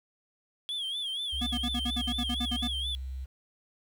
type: tone with vibrato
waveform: triangle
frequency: 3322 Hz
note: G#7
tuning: in tune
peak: -30 dBFS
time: 0.69-2.95 s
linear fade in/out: 0 ms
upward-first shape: sine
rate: 4.2 Hz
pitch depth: 110 cents each way
type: tone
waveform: sine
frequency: 65.41 Hz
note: C2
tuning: in tune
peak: -34 dBFS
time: 1.32-3.26 s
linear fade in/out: 20 ms
type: tone bursts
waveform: square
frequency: 241.8 Hz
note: B3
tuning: 36 cents flat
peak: -31 dBFS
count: 12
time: 1.41-2.678 s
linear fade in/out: 10 ms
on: 58 ms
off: 52 ms
effects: 10-bit